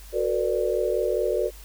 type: chord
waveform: sine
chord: B minor seventh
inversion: second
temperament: equal with one note detuned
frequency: 370 / 449.2 / 493.9 / 587.3 Hz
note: F#4 / A4 / B4 / D5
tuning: 0 / +36 / 0 / 0 cents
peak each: -27 / -27 / -27 / -27 dBFS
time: 0.12-1.51 s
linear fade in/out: 50 ms
effects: added 50 Hz sine -42 dBFS peak until 1.64 s + white hiss -49 dBFS RMS until 1.64 s